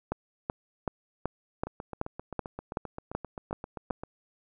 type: two click trains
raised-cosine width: 1 ms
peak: -23 / -15 dBFS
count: 19 / 11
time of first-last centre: 1.67-4.035 / 0.12-3.908 s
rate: 7.61 / 2.64 Hz
effects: none